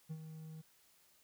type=tone with ADSR envelope; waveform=triangle; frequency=158.2 Hz; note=D#3; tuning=29 cents sharp; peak=-37 dBFS; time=0.09-0.62 s; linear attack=21 ms; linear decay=59 ms; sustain=-8 dB; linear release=16 ms; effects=white hiss -69 dBFS RMS until 1.23 s